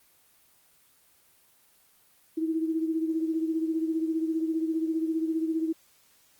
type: beating tone pair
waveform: sine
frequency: 320.4 / 335.4 Hz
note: E4 / E4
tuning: -49 / +30 cents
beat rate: 15 Hz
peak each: -26 / -33 dBFS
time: 2.37-5.73 s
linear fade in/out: 10 ms
effects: white hiss -62 dBFS RMS until 6.39 s + Opus 24 kbps